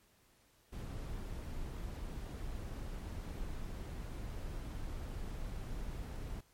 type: noise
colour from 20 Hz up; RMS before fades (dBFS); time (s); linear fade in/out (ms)
brown; -42; 0.72-6.41; 10
effects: pink hiss -69 dBFS RMS until 6.53 s + MP3 64 kbps